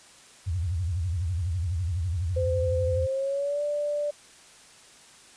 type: tone with vibrato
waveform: sine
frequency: 87.31 Hz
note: F2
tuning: in tune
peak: -25 dBFS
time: 0.46-3.07 s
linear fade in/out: 20 ms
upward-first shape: sine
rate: 12 Hz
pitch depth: 190 cents each way
type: tone with pitch glide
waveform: sine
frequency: 514 to 587 Hz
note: C5 to D5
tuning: -31 to -1 cents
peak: -25 dBFS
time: 2.36-4.11 s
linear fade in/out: 10 ms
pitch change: +230 cents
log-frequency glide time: 2.93-3.63 s
effects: white hiss -52 dBFS RMS until 5.36 s + resampled to 22050 Hz